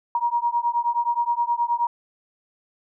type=beating tone pair; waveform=sine; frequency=944 / 953.5 Hz; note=A#5 / A#5; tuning=+22 / +39 cents; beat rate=9.5 Hz; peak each=-23 dBFS; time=0.15-1.87 s; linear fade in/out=2 ms; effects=none